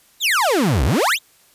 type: exponential two-way sweep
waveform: 35% pulse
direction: down then up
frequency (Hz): 4029 to 57.2 to 4029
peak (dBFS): -13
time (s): 0.2-1.19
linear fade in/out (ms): 50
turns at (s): 0.84
effects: white hiss -54 dBFS RMS until 1.54 s + resampled to 32000 Hz